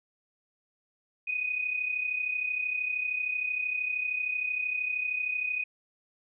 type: tone pair together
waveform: sine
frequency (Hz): 2489 / 2522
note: D#7 / D#7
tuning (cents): 0 / +23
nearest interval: unison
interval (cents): 23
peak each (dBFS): -29 / -35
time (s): 1.27-5.64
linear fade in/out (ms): 10
effects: none